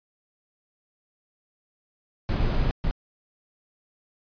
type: noise bursts at uneven times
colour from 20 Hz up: brown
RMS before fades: -23 dBFS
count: 2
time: 2.29-2.71 / 2.84-2.91 s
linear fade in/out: 0 ms
effects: resampled to 11025 Hz